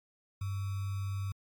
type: tone with sample-and-hold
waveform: sine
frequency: 98 Hz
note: G2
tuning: in tune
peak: -32 dBFS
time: 0.41-1.32 s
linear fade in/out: 5 ms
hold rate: 1225 Hz
effects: MP3 96 kbps